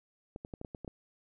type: clicks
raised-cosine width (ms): 2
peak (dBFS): -28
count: 8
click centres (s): 0.361 / 0.449 / 0.538 / 0.614 / 0.648 / 0.748 / 0.847 / 0.878
effects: none